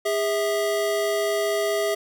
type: tone pair together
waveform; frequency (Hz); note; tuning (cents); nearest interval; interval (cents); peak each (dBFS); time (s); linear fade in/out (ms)
square; 408.1 / 652; G#4 / E5; -30 / -19; minor sixth; 811; -25; 0.05-1.95; 10
effects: none